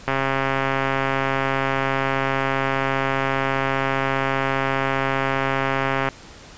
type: click train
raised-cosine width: 0.5 ms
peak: -6 dBFS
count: 812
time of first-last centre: 0.08-6.087 s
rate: 135 Hz
effects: pink hiss -43 dBFS RMS until 6.57 s + resampled to 16000 Hz